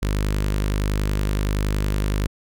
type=tone with notch filter; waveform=sawtooth; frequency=50.7 Hz; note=G#1; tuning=41 cents flat; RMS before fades=-22 dBFS; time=0.02-2.27 s; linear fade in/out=10 ms; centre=760 Hz; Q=1.9; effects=none